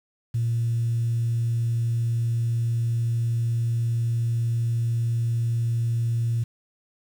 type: tone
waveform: sine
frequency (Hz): 116.54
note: A#2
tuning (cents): 0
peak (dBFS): -20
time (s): 0.34-6.44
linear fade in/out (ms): 10
effects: tanh soft clip ceiling -17 dBFS + 8-bit